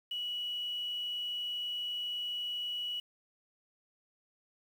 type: tone with quantisation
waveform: sine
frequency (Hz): 2933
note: F#7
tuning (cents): -16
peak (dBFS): -34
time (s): 0.11-3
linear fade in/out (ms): 5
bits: 9
effects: none